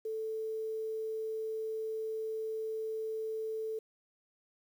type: tone with quantisation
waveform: sine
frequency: 440 Hz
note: A4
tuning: in tune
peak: -34 dBFS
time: 0.05-3.79 s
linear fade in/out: 5 ms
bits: 10
effects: none